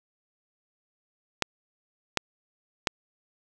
clicks, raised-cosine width 0.2 ms, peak -5 dBFS, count 3, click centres 1.423 / 2.173 / 2.872 s, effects 7-bit

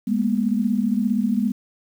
sine tone cluster, 205 / 227.1 / 242.3 Hz, G#3 / A#3 / B3, -22 / -45 / -33 cents, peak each -21 / -26 / -22 dBFS, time 0.07-1.52 s, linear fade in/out 10 ms, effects 8-bit

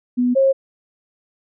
sine tone pair in turn, 246.9 / 538.8 Hz, B3 / C#5, 0 / -49 cents, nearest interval octave + major second, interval 1351 cents, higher second, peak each -14 / -11 dBFS, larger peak second, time 0.17-0.35 / 0.35-0.53 s, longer neither, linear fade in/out 20 ms, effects none

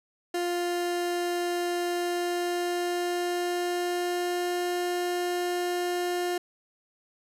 30% pulse tone with pitch glide, 350.6 to 354.5 Hz, F4 to F4, +7 to +26 cents, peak -24 dBFS, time 0.34-6.38 s, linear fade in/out 5 ms, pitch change +19 cents, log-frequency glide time 1.89-4.63 s, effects resampled to 32000 Hz

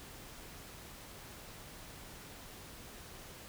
silence, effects pink hiss -51 dBFS RMS until 3.48 s

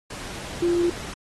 sine tone in noise, 346 Hz, F4, 16 cents flat, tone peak -18 dBFS, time 0.62-0.9 s, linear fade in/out 5 ms, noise pink, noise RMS -36 dBFS, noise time 0.1-1.14 s, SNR +15 dB, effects low-pass 9000 Hz 12 dB/octave + AAC 32 kbps

